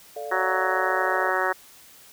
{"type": "chord", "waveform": "sine", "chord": "D minor", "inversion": "second", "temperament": "equal", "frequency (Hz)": [440, 587.3, 698.5], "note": ["A4", "D5", "F5"], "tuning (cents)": [0, 0, 0], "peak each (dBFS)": -35, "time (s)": [0.16, 1.3], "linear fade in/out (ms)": 5}
{"type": "harmonic tone", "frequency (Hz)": 186.3, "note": "F#3", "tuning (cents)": 12, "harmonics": [2, 3, 4, 5, 6, 7, 8, 9, 10], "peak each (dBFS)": [-30, -30, -30, -30, -30, -30, -30, -30, -30], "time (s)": [0.31, 1.53], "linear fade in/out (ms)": 10}
{"effects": ["white hiss -50 dBFS RMS until 2.12 s"]}